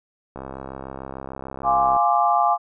click train, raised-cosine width 1 ms, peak -19 dBFS, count 108, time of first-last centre 0.36-1.964 s, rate 66.7 Hz
sine chord, D half-diminished seventh, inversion first, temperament equal, 698.5 / 830.6 / 1046.5 / 1174.7 Hz, F5 / Ab5 / C6 / D6, 0 / 0 / 0 / 0 cents, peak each -20 / -20 / -25 / -21 dBFS, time 1.63-2.58 s, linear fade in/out 50 ms
effects none

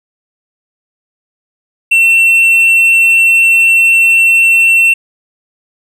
triangle tone, 2702 Hz, E7, 42 cents sharp, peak -3 dBFS, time 1.91-4.94 s, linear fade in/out 10 ms, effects none

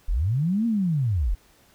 sine linear two-way sweep, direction up then down, 30.01 to 237 to 35.05 Hz, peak -20 dBFS, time 0.08-1.35 s, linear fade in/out 10 ms, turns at 0.66 s, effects pink hiss -58 dBFS RMS until 1.74 s

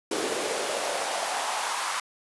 pink noise with high-pass filter sweep, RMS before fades -29 dBFS, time 0.11-2 s, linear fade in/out 5 ms, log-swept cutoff 360 to 1100 Hz, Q 2.7, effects resampled to 24000 Hz

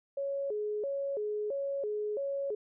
sine tone with vibrato, 483.5 Hz, B4, 37 cents flat, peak -31 dBFS, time 0.17-2.55 s, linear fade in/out 5 ms, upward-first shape square, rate 1.5 Hz, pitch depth 240 cents each way, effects none

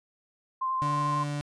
sine tone with vibrato, 1046.5 Hz, C6, in tune, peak -26 dBFS, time 0.61-1.24 s, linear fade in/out 10 ms, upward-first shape sine, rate 11 Hz, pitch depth 12 cents each way
35% pulse tone, 145.8 Hz, D3, 12 cents flat, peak -28 dBFS, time 0.82-1.41 s, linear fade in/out 0 ms
effects resampled to 22050 Hz

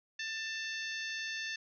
harmonic tone, 889 Hz, A5, 18 cents sharp, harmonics 2 / 3 / 4 / 5 / 6 / 7, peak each -39 / -43 / -45 / -47 / -49 / -50 dBFS, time 0.19-1.56 s, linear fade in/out 5 ms, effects none

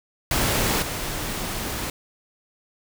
pink noise with level steps, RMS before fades -22 / -29 dBFS, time 0.31-1.9 s, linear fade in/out 2 ms, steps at 0.82 s, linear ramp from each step 2 ms, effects none

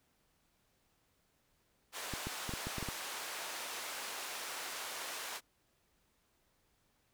pink band-pass noise, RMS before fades -43 dBFS, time 1.92-5.41 s, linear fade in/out 50 ms, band 700 to 13000 Hz, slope 12 dB/octave
clicks, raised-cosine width 3 ms, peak -27 dBFS, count 8, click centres 2.137 / 2.27 / 2.493 / 2.537 / 2.67 / 2.783 / 2.827 / 2.887 s
effects pink hiss -75 dBFS RMS until 7.13 s

